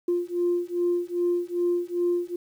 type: beating tone pair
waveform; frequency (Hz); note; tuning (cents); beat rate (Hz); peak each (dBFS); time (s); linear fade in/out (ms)
sine; 349.2 / 351.7; F4 / F4; 0 / +12; 2.5; -25 / -25; 0.08-2.36; 5
effects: tanh soft clip ceiling -16 dBFS + 9-bit